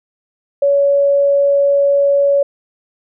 sine tone, 563 Hz, C#5, 27 cents sharp, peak -9 dBFS, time 0.62-2.43 s, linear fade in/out 5 ms, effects none

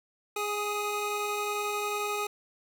25% pulse tone pair together, 413.9 / 1252.9 Hz, G#4 / D#6, -6 / +12 cents, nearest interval octave + perfect fifth, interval 1918 cents, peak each -28 / -29 dBFS, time 0.36-2.27 s, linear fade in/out 5 ms, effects none

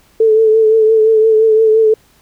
sine tone with vibrato, 440 Hz, A4, in tune, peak -6 dBFS, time 0.2-1.94 s, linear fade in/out 5 ms, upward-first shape triangle, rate 5.8 Hz, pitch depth 40 cents each way, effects pink hiss -51 dBFS RMS until 2.21 s

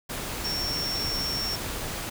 sine tone in noise, 5470 Hz, F8, 37 cents flat, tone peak -28 dBFS, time 0.44-1.56 s, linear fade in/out 10 ms, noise pink, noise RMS -33 dBFS, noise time 0.09-2.1 s, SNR +2 dB, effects none

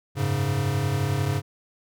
square chord, F# suspended second, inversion none, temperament equal, 92.5 / 103.83 / 138.59 Hz, F#2 / G#2 / C#3, 0 / 0 / 0 cents, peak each -32 / -27 / -26 dBFS, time 0.15-1.42 s, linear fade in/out 50 ms, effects none

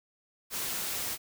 white noise, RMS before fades -34 dBFS, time 0.5-1.18 s, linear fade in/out 50 ms, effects none

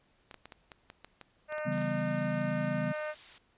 clicks, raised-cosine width 0.3 ms, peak -30 dBFS, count 12, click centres 0.312 / 0.343 / 0.456 / 0.522 / 0.718 / 0.901 / 1.046 / 1.213 / 1.524 / 1.582 / 1.779 / 1.817 s
harmonic tone, 304.7 Hz, D#4, 36 cents flat, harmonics 2 / 3 / 4 / 5 / 6 / 7 / 8 / 9, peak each -35 / -48 / -45 / -43 / -46 / -50 / -53 / -54 dBFS, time 1.48-3.15 s, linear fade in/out 50 ms
sine chord, C# half-diminished seventh, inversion none, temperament equal with one note detuned, 138.59 / 164.81 / 194.87 / 246.9 Hz, C#3 / E3 / G3 / B3, 0 / 0 / -10 / 0 cents, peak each -36 dBFS, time 1.65-2.93 s, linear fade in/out 20 ms
blue noise, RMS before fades -44 dBFS, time 1.72-3.38 s, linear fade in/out 0 ms
effects pink hiss -69 dBFS RMS until 3.57 s + resampled to 8000 Hz

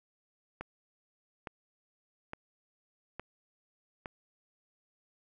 click train, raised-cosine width 0.5 ms, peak -24 dBFS, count 5, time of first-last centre 0.61-4.058 s, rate 1.16 Hz, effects none

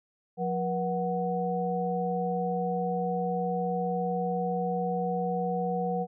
sine tone cluster, 178.5 / 481.5 / 741 Hz, F3 / B4 / F#5, +38 / -44 / +2 cents, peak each -31 dBFS, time 0.37-6.07 s, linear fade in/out 50 ms, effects none

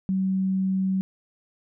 sine tone, 190 Hz, F#3, 46 cents sharp, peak -21 dBFS, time 0.09-1.01 s, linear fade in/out 0 ms, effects none

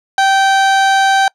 30% pulse tone, 778 Hz, G5, 13 cents flat, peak -6 dBFS, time 0.18-1.28 s, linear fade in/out 2 ms, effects noise-tail reverb RT60 0.1 s tail -25 dB re dry + low-pass 6000 Hz 12 dB/octave

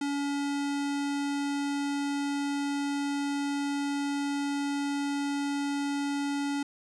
square tone, 283.6 Hz, C#4, 40 cents sharp, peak -29 dBFS, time 0.01-6.63 s, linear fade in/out 5 ms, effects resampled to 22050 Hz + 11-bit

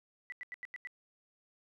sine tone bursts, 1975.5 Hz, B6, in tune, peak -40 dBFS, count 6, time 0.3-0.872 s, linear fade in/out 0 ms, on 22 ms, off 88 ms, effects none

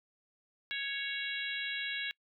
harmonic tone, 554.4 Hz, C#5, in tune, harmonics 3 / 4 / 5 / 6 / 7, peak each -39 / -40 / -41 / -42 / -42 dBFS, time 0.71-2.11 s, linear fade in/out 0 ms, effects noise-tail reverb RT60 0.1 s tail -25 dB re dry

